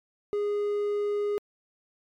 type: tone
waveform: triangle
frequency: 412.2 Hz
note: G#4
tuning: 13 cents flat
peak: -23 dBFS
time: 0.33-1.38 s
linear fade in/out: 0 ms
effects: MP3 96 kbps